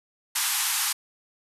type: band-pass noise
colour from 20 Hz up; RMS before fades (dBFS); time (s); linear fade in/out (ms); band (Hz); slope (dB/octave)
white; -26; 0.35-0.93; 10; 790 to 13000; 96
effects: none